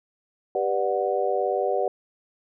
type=chord; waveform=sine; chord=G major seventh; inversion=none; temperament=just; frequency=392 / 490 / 588 / 735 Hz; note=G4 / B4 / D5 / F#5; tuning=0 / -14 / +2 / -12 cents; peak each=-27 dBFS; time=0.55-1.88 s; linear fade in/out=2 ms; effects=none